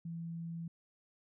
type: tone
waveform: sine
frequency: 166.9 Hz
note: E3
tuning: 22 cents sharp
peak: -39 dBFS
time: 0.05-0.68 s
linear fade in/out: 5 ms
effects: none